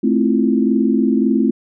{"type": "chord", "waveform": "sine", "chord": "F major seventh", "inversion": "first", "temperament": "just", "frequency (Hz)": [218.3, 261.9, 327.4, 349.2], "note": ["A3", "C4", "E4", "F4"], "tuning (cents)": [-13, 2, -12, 0], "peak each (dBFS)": [-16, -16, -20, -22], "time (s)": [0.03, 1.51], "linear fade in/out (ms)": 10, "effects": []}